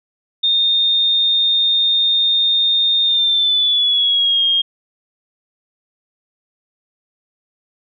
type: tone with pitch glide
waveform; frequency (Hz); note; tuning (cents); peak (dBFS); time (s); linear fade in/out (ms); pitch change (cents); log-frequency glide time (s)
sine; 3655 to 3237; A#7 to G#7; -35 to -45; -12; 0.43-4.62; 10; -210; 3.04-4.44
effects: none